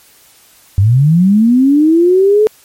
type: linear sweep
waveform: sine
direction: up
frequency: 91.8 to 435.8 Hz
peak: -5 dBFS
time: 0.78-2.47 s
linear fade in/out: 0 ms
effects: white hiss -45 dBFS RMS until 2.64 s + MP3 64 kbps